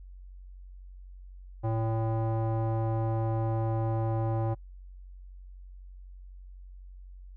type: tone with low-pass filter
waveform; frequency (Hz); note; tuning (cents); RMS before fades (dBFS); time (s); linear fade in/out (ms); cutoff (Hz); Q
square; 112.2; A2; +34; -29; 1.63-4.55; 20; 780; 2.3
effects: noise-tail reverb RT60 0.1 s tail -24 dB re dry + added 46 Hz sine -44 dBFS peak until 7.36 s